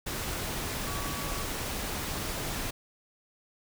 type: tone in noise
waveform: sine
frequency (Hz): 1136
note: C#6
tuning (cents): +42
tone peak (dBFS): -41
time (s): 0.87-1.44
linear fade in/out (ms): 10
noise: pink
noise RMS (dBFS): -34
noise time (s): 0.06-2.71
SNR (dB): -10
effects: none